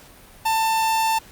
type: tone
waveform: 45% pulse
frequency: 891 Hz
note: A5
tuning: 22 cents sharp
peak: -18 dBFS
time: 0.45-1.19 s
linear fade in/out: 10 ms
effects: pink hiss -47 dBFS RMS until 1.31 s + Opus 48 kbps